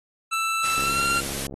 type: tone with pitch glide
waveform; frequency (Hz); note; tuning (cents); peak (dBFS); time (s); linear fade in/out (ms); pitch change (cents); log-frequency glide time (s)
25% pulse; 1326 to 1379.1; E6 to F6; +10 to -22; -19; 0.31-1.21; 20; +68; 0.79-1.05
type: noise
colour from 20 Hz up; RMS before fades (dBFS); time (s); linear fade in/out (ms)
white; -31; 0.64-1.47; 2
type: click train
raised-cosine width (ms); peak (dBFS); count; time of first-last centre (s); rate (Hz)
2; -24; 53; 0.78-1.54; 68.4
effects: AAC 32 kbps